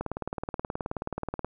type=click train; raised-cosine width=1 ms; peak=-17 dBFS; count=28; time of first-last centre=0.01-1.446 s; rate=18.8 Hz; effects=none